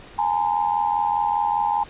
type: tone cluster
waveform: sine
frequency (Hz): 830 / 915 / 1015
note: G#5 / A#5 / B5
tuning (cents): -1 / -32 / +47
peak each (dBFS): -21 / -23 / -29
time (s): 0.18-1.84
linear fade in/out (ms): 10
effects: pink hiss -44 dBFS RMS until 1.89 s + resampled to 8000 Hz